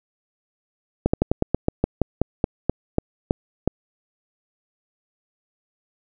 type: slowing click train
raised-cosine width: 2 ms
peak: -4 dBFS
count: 15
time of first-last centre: 1.06-3.676 s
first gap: 75 ms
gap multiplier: 1.13
effects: none